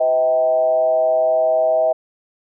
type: tone with frequency modulation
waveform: sine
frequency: 641 Hz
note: E5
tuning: 49 cents flat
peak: -13 dBFS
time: 0-1.93 s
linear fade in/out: 10 ms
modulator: 138 Hz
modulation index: 0.6
effects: none